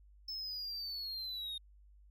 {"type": "linear sweep", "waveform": "triangle", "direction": "down", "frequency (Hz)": [5274, 3680], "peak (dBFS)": -38, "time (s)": [0.28, 1.58], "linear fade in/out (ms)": 5, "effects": ["added 50 Hz sine -58 dBFS peak until 2.1 s"]}